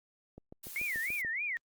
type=click train; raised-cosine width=2 ms; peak=-34 dBFS; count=7; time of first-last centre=0.38-1.248 s; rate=6.91 Hz
type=noise; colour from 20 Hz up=blue; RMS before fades=-45 dBFS; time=0.63-1.22 s; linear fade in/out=10 ms
type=tone with vibrato; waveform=sine; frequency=2093 Hz; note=C7; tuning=in tune; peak=-32 dBFS; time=0.76-1.57 s; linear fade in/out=0 ms; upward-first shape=sine; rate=3.3 Hz; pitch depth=280 cents each way
effects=Opus 48 kbps